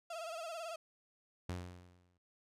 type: tone with vibrato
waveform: 35% pulse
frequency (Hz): 661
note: E5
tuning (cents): +5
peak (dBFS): -40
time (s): 0.1-0.76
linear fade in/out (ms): 5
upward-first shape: sine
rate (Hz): 18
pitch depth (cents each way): 79
type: tone with exponential decay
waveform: sawtooth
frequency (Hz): 89.3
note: F2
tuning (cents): +39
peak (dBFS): -33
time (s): 1.49-2.18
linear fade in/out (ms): 5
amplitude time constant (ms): 150
effects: low-pass 10000 Hz 12 dB/octave